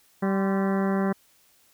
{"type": "harmonic tone with a mistuned harmonic", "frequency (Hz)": 194.2, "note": "G3", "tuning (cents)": -16, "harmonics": [1, 2, 3, 4, 5, 6, 7, 8, 9, 10], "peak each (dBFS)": [-23, -29, -33, -35, -37, -39, -40, -41, -42, -43], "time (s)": [0.22, 1.13], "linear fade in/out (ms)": 10, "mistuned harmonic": 5, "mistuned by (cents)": 91, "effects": ["white hiss -61 dBFS RMS until 1.73 s"]}